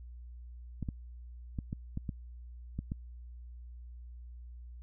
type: clicks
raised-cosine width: 5 ms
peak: -23 dBFS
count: 8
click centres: 0.827 / 0.888 / 1.588 / 1.729 / 1.974 / 2.092 / 2.79 / 2.919 s
effects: added 60 Hz sine -45 dBFS peak until 4.82 s